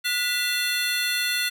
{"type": "tone cluster", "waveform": "square", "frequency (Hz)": [1450, 1985, 2707, 3487, 4243], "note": ["F#6", "B6", "E7", "A7", "C8"], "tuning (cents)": [-35, 8, 45, -16, 23], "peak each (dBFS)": -30, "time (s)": [0.04, 1.5], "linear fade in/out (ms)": 20, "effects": []}